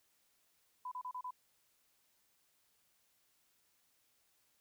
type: tone bursts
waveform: sine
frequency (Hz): 1000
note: B5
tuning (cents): +21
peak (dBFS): -40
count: 5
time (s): 0.85-1.308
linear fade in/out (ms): 5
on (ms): 66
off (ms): 32
effects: white hiss -75 dBFS RMS until 4.6 s